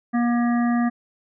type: harmonic tone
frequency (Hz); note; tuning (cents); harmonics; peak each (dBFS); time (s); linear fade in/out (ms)
238.6; A#3; +41; 1 / 3 / 5 / 7 / 8; -18 / -28 / -32 / -35 / -36; 0.13-0.9; 20
effects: none